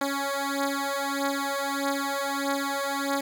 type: beating tone pair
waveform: 10% pulse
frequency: 277.2 / 278.8 Hz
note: C#4 / C#4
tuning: 0 / +10 cents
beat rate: 1.6 Hz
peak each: -21 dBFS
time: 0.01-3.21 s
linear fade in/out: 5 ms
effects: none